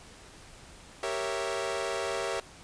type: chord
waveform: sawtooth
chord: G diminished seventh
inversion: none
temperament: equal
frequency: 392 / 466.2 / 554.4 / 659.3 Hz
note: G4 / Bb4 / Db5 / Fb5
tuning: 0 / 0 / 0 / 0 cents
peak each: -32 dBFS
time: 1.03-2.4 s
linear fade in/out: 2 ms
effects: pink hiss -51 dBFS RMS until 2.63 s + resampled to 22050 Hz